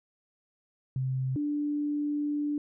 sine tone pair in turn, 130.81 / 293.7 Hz, C3 / D4, 0 / 0 cents, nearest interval octave + major second, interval 1400 cents, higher second, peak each -27 dBFS, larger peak neither, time 0.96-1.36 / 1.36-2.58 s, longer second, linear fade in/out 2 ms, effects none

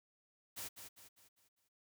white noise with echo, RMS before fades -45 dBFS, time 0.56-0.69 s, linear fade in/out 20 ms, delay 200 ms, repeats 5, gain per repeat -7 dB, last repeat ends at 1.69 s, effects none

